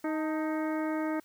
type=harmonic tone with a mistuned harmonic; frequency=312.7 Hz; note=D#4; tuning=9 cents sharp; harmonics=1 / 2 / 3 / 4 / 5 / 6 / 7; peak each=-30 / -36 / -40 / -42 / -44 / -46 / -47 dBFS; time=0.04-1.2 s; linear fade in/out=5 ms; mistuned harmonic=3; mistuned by=-58 cents; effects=white hiss -63 dBFS RMS until 1.24 s